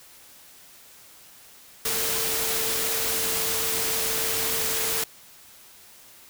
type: tone in noise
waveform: sine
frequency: 448.4 Hz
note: A4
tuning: 33 cents sharp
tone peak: -35 dBFS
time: 1.85-5.04 s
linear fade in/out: 5 ms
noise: white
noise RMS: -26 dBFS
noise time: 1.85-5.04 s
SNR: -12 dB
effects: white hiss -50 dBFS RMS until 6.29 s